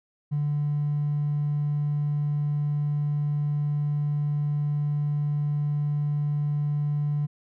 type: tone with hard clipping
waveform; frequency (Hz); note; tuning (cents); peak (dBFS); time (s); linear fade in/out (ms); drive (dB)
triangle; 146.83; D3; 0; -23; 0.31-7.27; 20; 3
effects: none